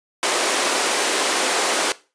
pink high-pass noise, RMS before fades -20 dBFS, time 0.23-1.92 s, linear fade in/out 0 ms, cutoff 340 Hz, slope 24 dB/octave, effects noise-tail reverb RT60 0.3 s tail -18 dB re dry + resampled to 22050 Hz

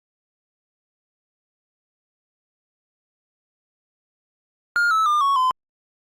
triangle tone with pitch steps, 1414 / 1304.2 / 1202.8 / 1109.4 / 1023.2 Hz, F6 / E6 / D6 / C#6 / C6, +21 / -19 / +41 / +1 / -39 cents, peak -14 dBFS, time 4.76-5.51 s, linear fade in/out 0 ms, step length 150 ms, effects Opus 48 kbps

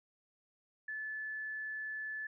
sine tone, 1735 Hz, A6, 25 cents flat, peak -38 dBFS, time 0.88-2.27 s, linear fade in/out 5 ms, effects none

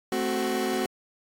30% pulse chord, F# diminished, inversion first, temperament equal with one note detuned, 220 / 261.6 / 372.8 Hz, A3 / C4 / F#4, 0 / 0 / +13 cents, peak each -29 / -28 / -25 dBFS, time 0.12-0.86 s, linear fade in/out 2 ms, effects AAC 64 kbps

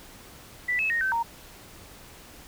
sine tone with pitch steps, 1975 / 2594 / 1860 / 1542 / 927 Hz, B6 / E7 / A#6 / G6 / A#5, 0 / -28 / -4 / -29 / -10 cents, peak -23 dBFS, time 0.68-1.23 s, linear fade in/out 10 ms, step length 110 ms, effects pink hiss -48 dBFS RMS until 2.47 s

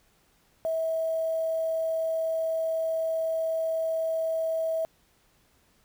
sine tone with quantisation, 648 Hz, E5, 30 cents flat, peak -25 dBFS, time 0.65-4.85 s, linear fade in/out 0 ms, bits 8, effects pink hiss -65 dBFS RMS until 5.84 s

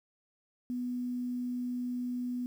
sine tone with quantisation, 246.9 Hz, B3, in tune, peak -32 dBFS, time 0.7-2.46 s, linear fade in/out 0 ms, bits 10, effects none

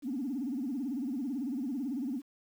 sine tone with vibrato, 262.3 Hz, C4, 4 cents sharp, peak -31 dBFS, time 0.02-2.22 s, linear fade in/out 50 ms, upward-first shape sine, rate 18 Hz, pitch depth 210 cents each way, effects tanh soft clip ceiling -27 dBFS + 10-bit

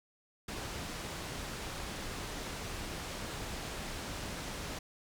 pink low-pass noise, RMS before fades -41 dBFS, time 0.48-4.79 s, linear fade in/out 5 ms, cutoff 8400 Hz, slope 12 dB/octave, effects none

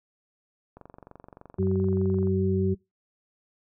click train, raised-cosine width 1 ms, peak -31 dBFS, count 36, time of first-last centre 0.77-2.272 s, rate 23.3 Hz
harmonic tone, 95 Hz, F#2, 46 cents sharp, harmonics 1 / 2 / 4, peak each -26 / -26 / -26 dBFS, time 1.58-2.75 s, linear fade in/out 20 ms
effects noise-tail reverb RT60 0.2 s tail -22 dB re dry

